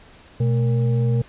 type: tone with frequency modulation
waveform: sine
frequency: 123.47 Hz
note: B2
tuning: in tune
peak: -16 dBFS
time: 0.4-1.22 s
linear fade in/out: 5 ms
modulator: 342 Hz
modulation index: 0.5
effects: pink hiss -48 dBFS RMS until 1.28 s + resampled to 8000 Hz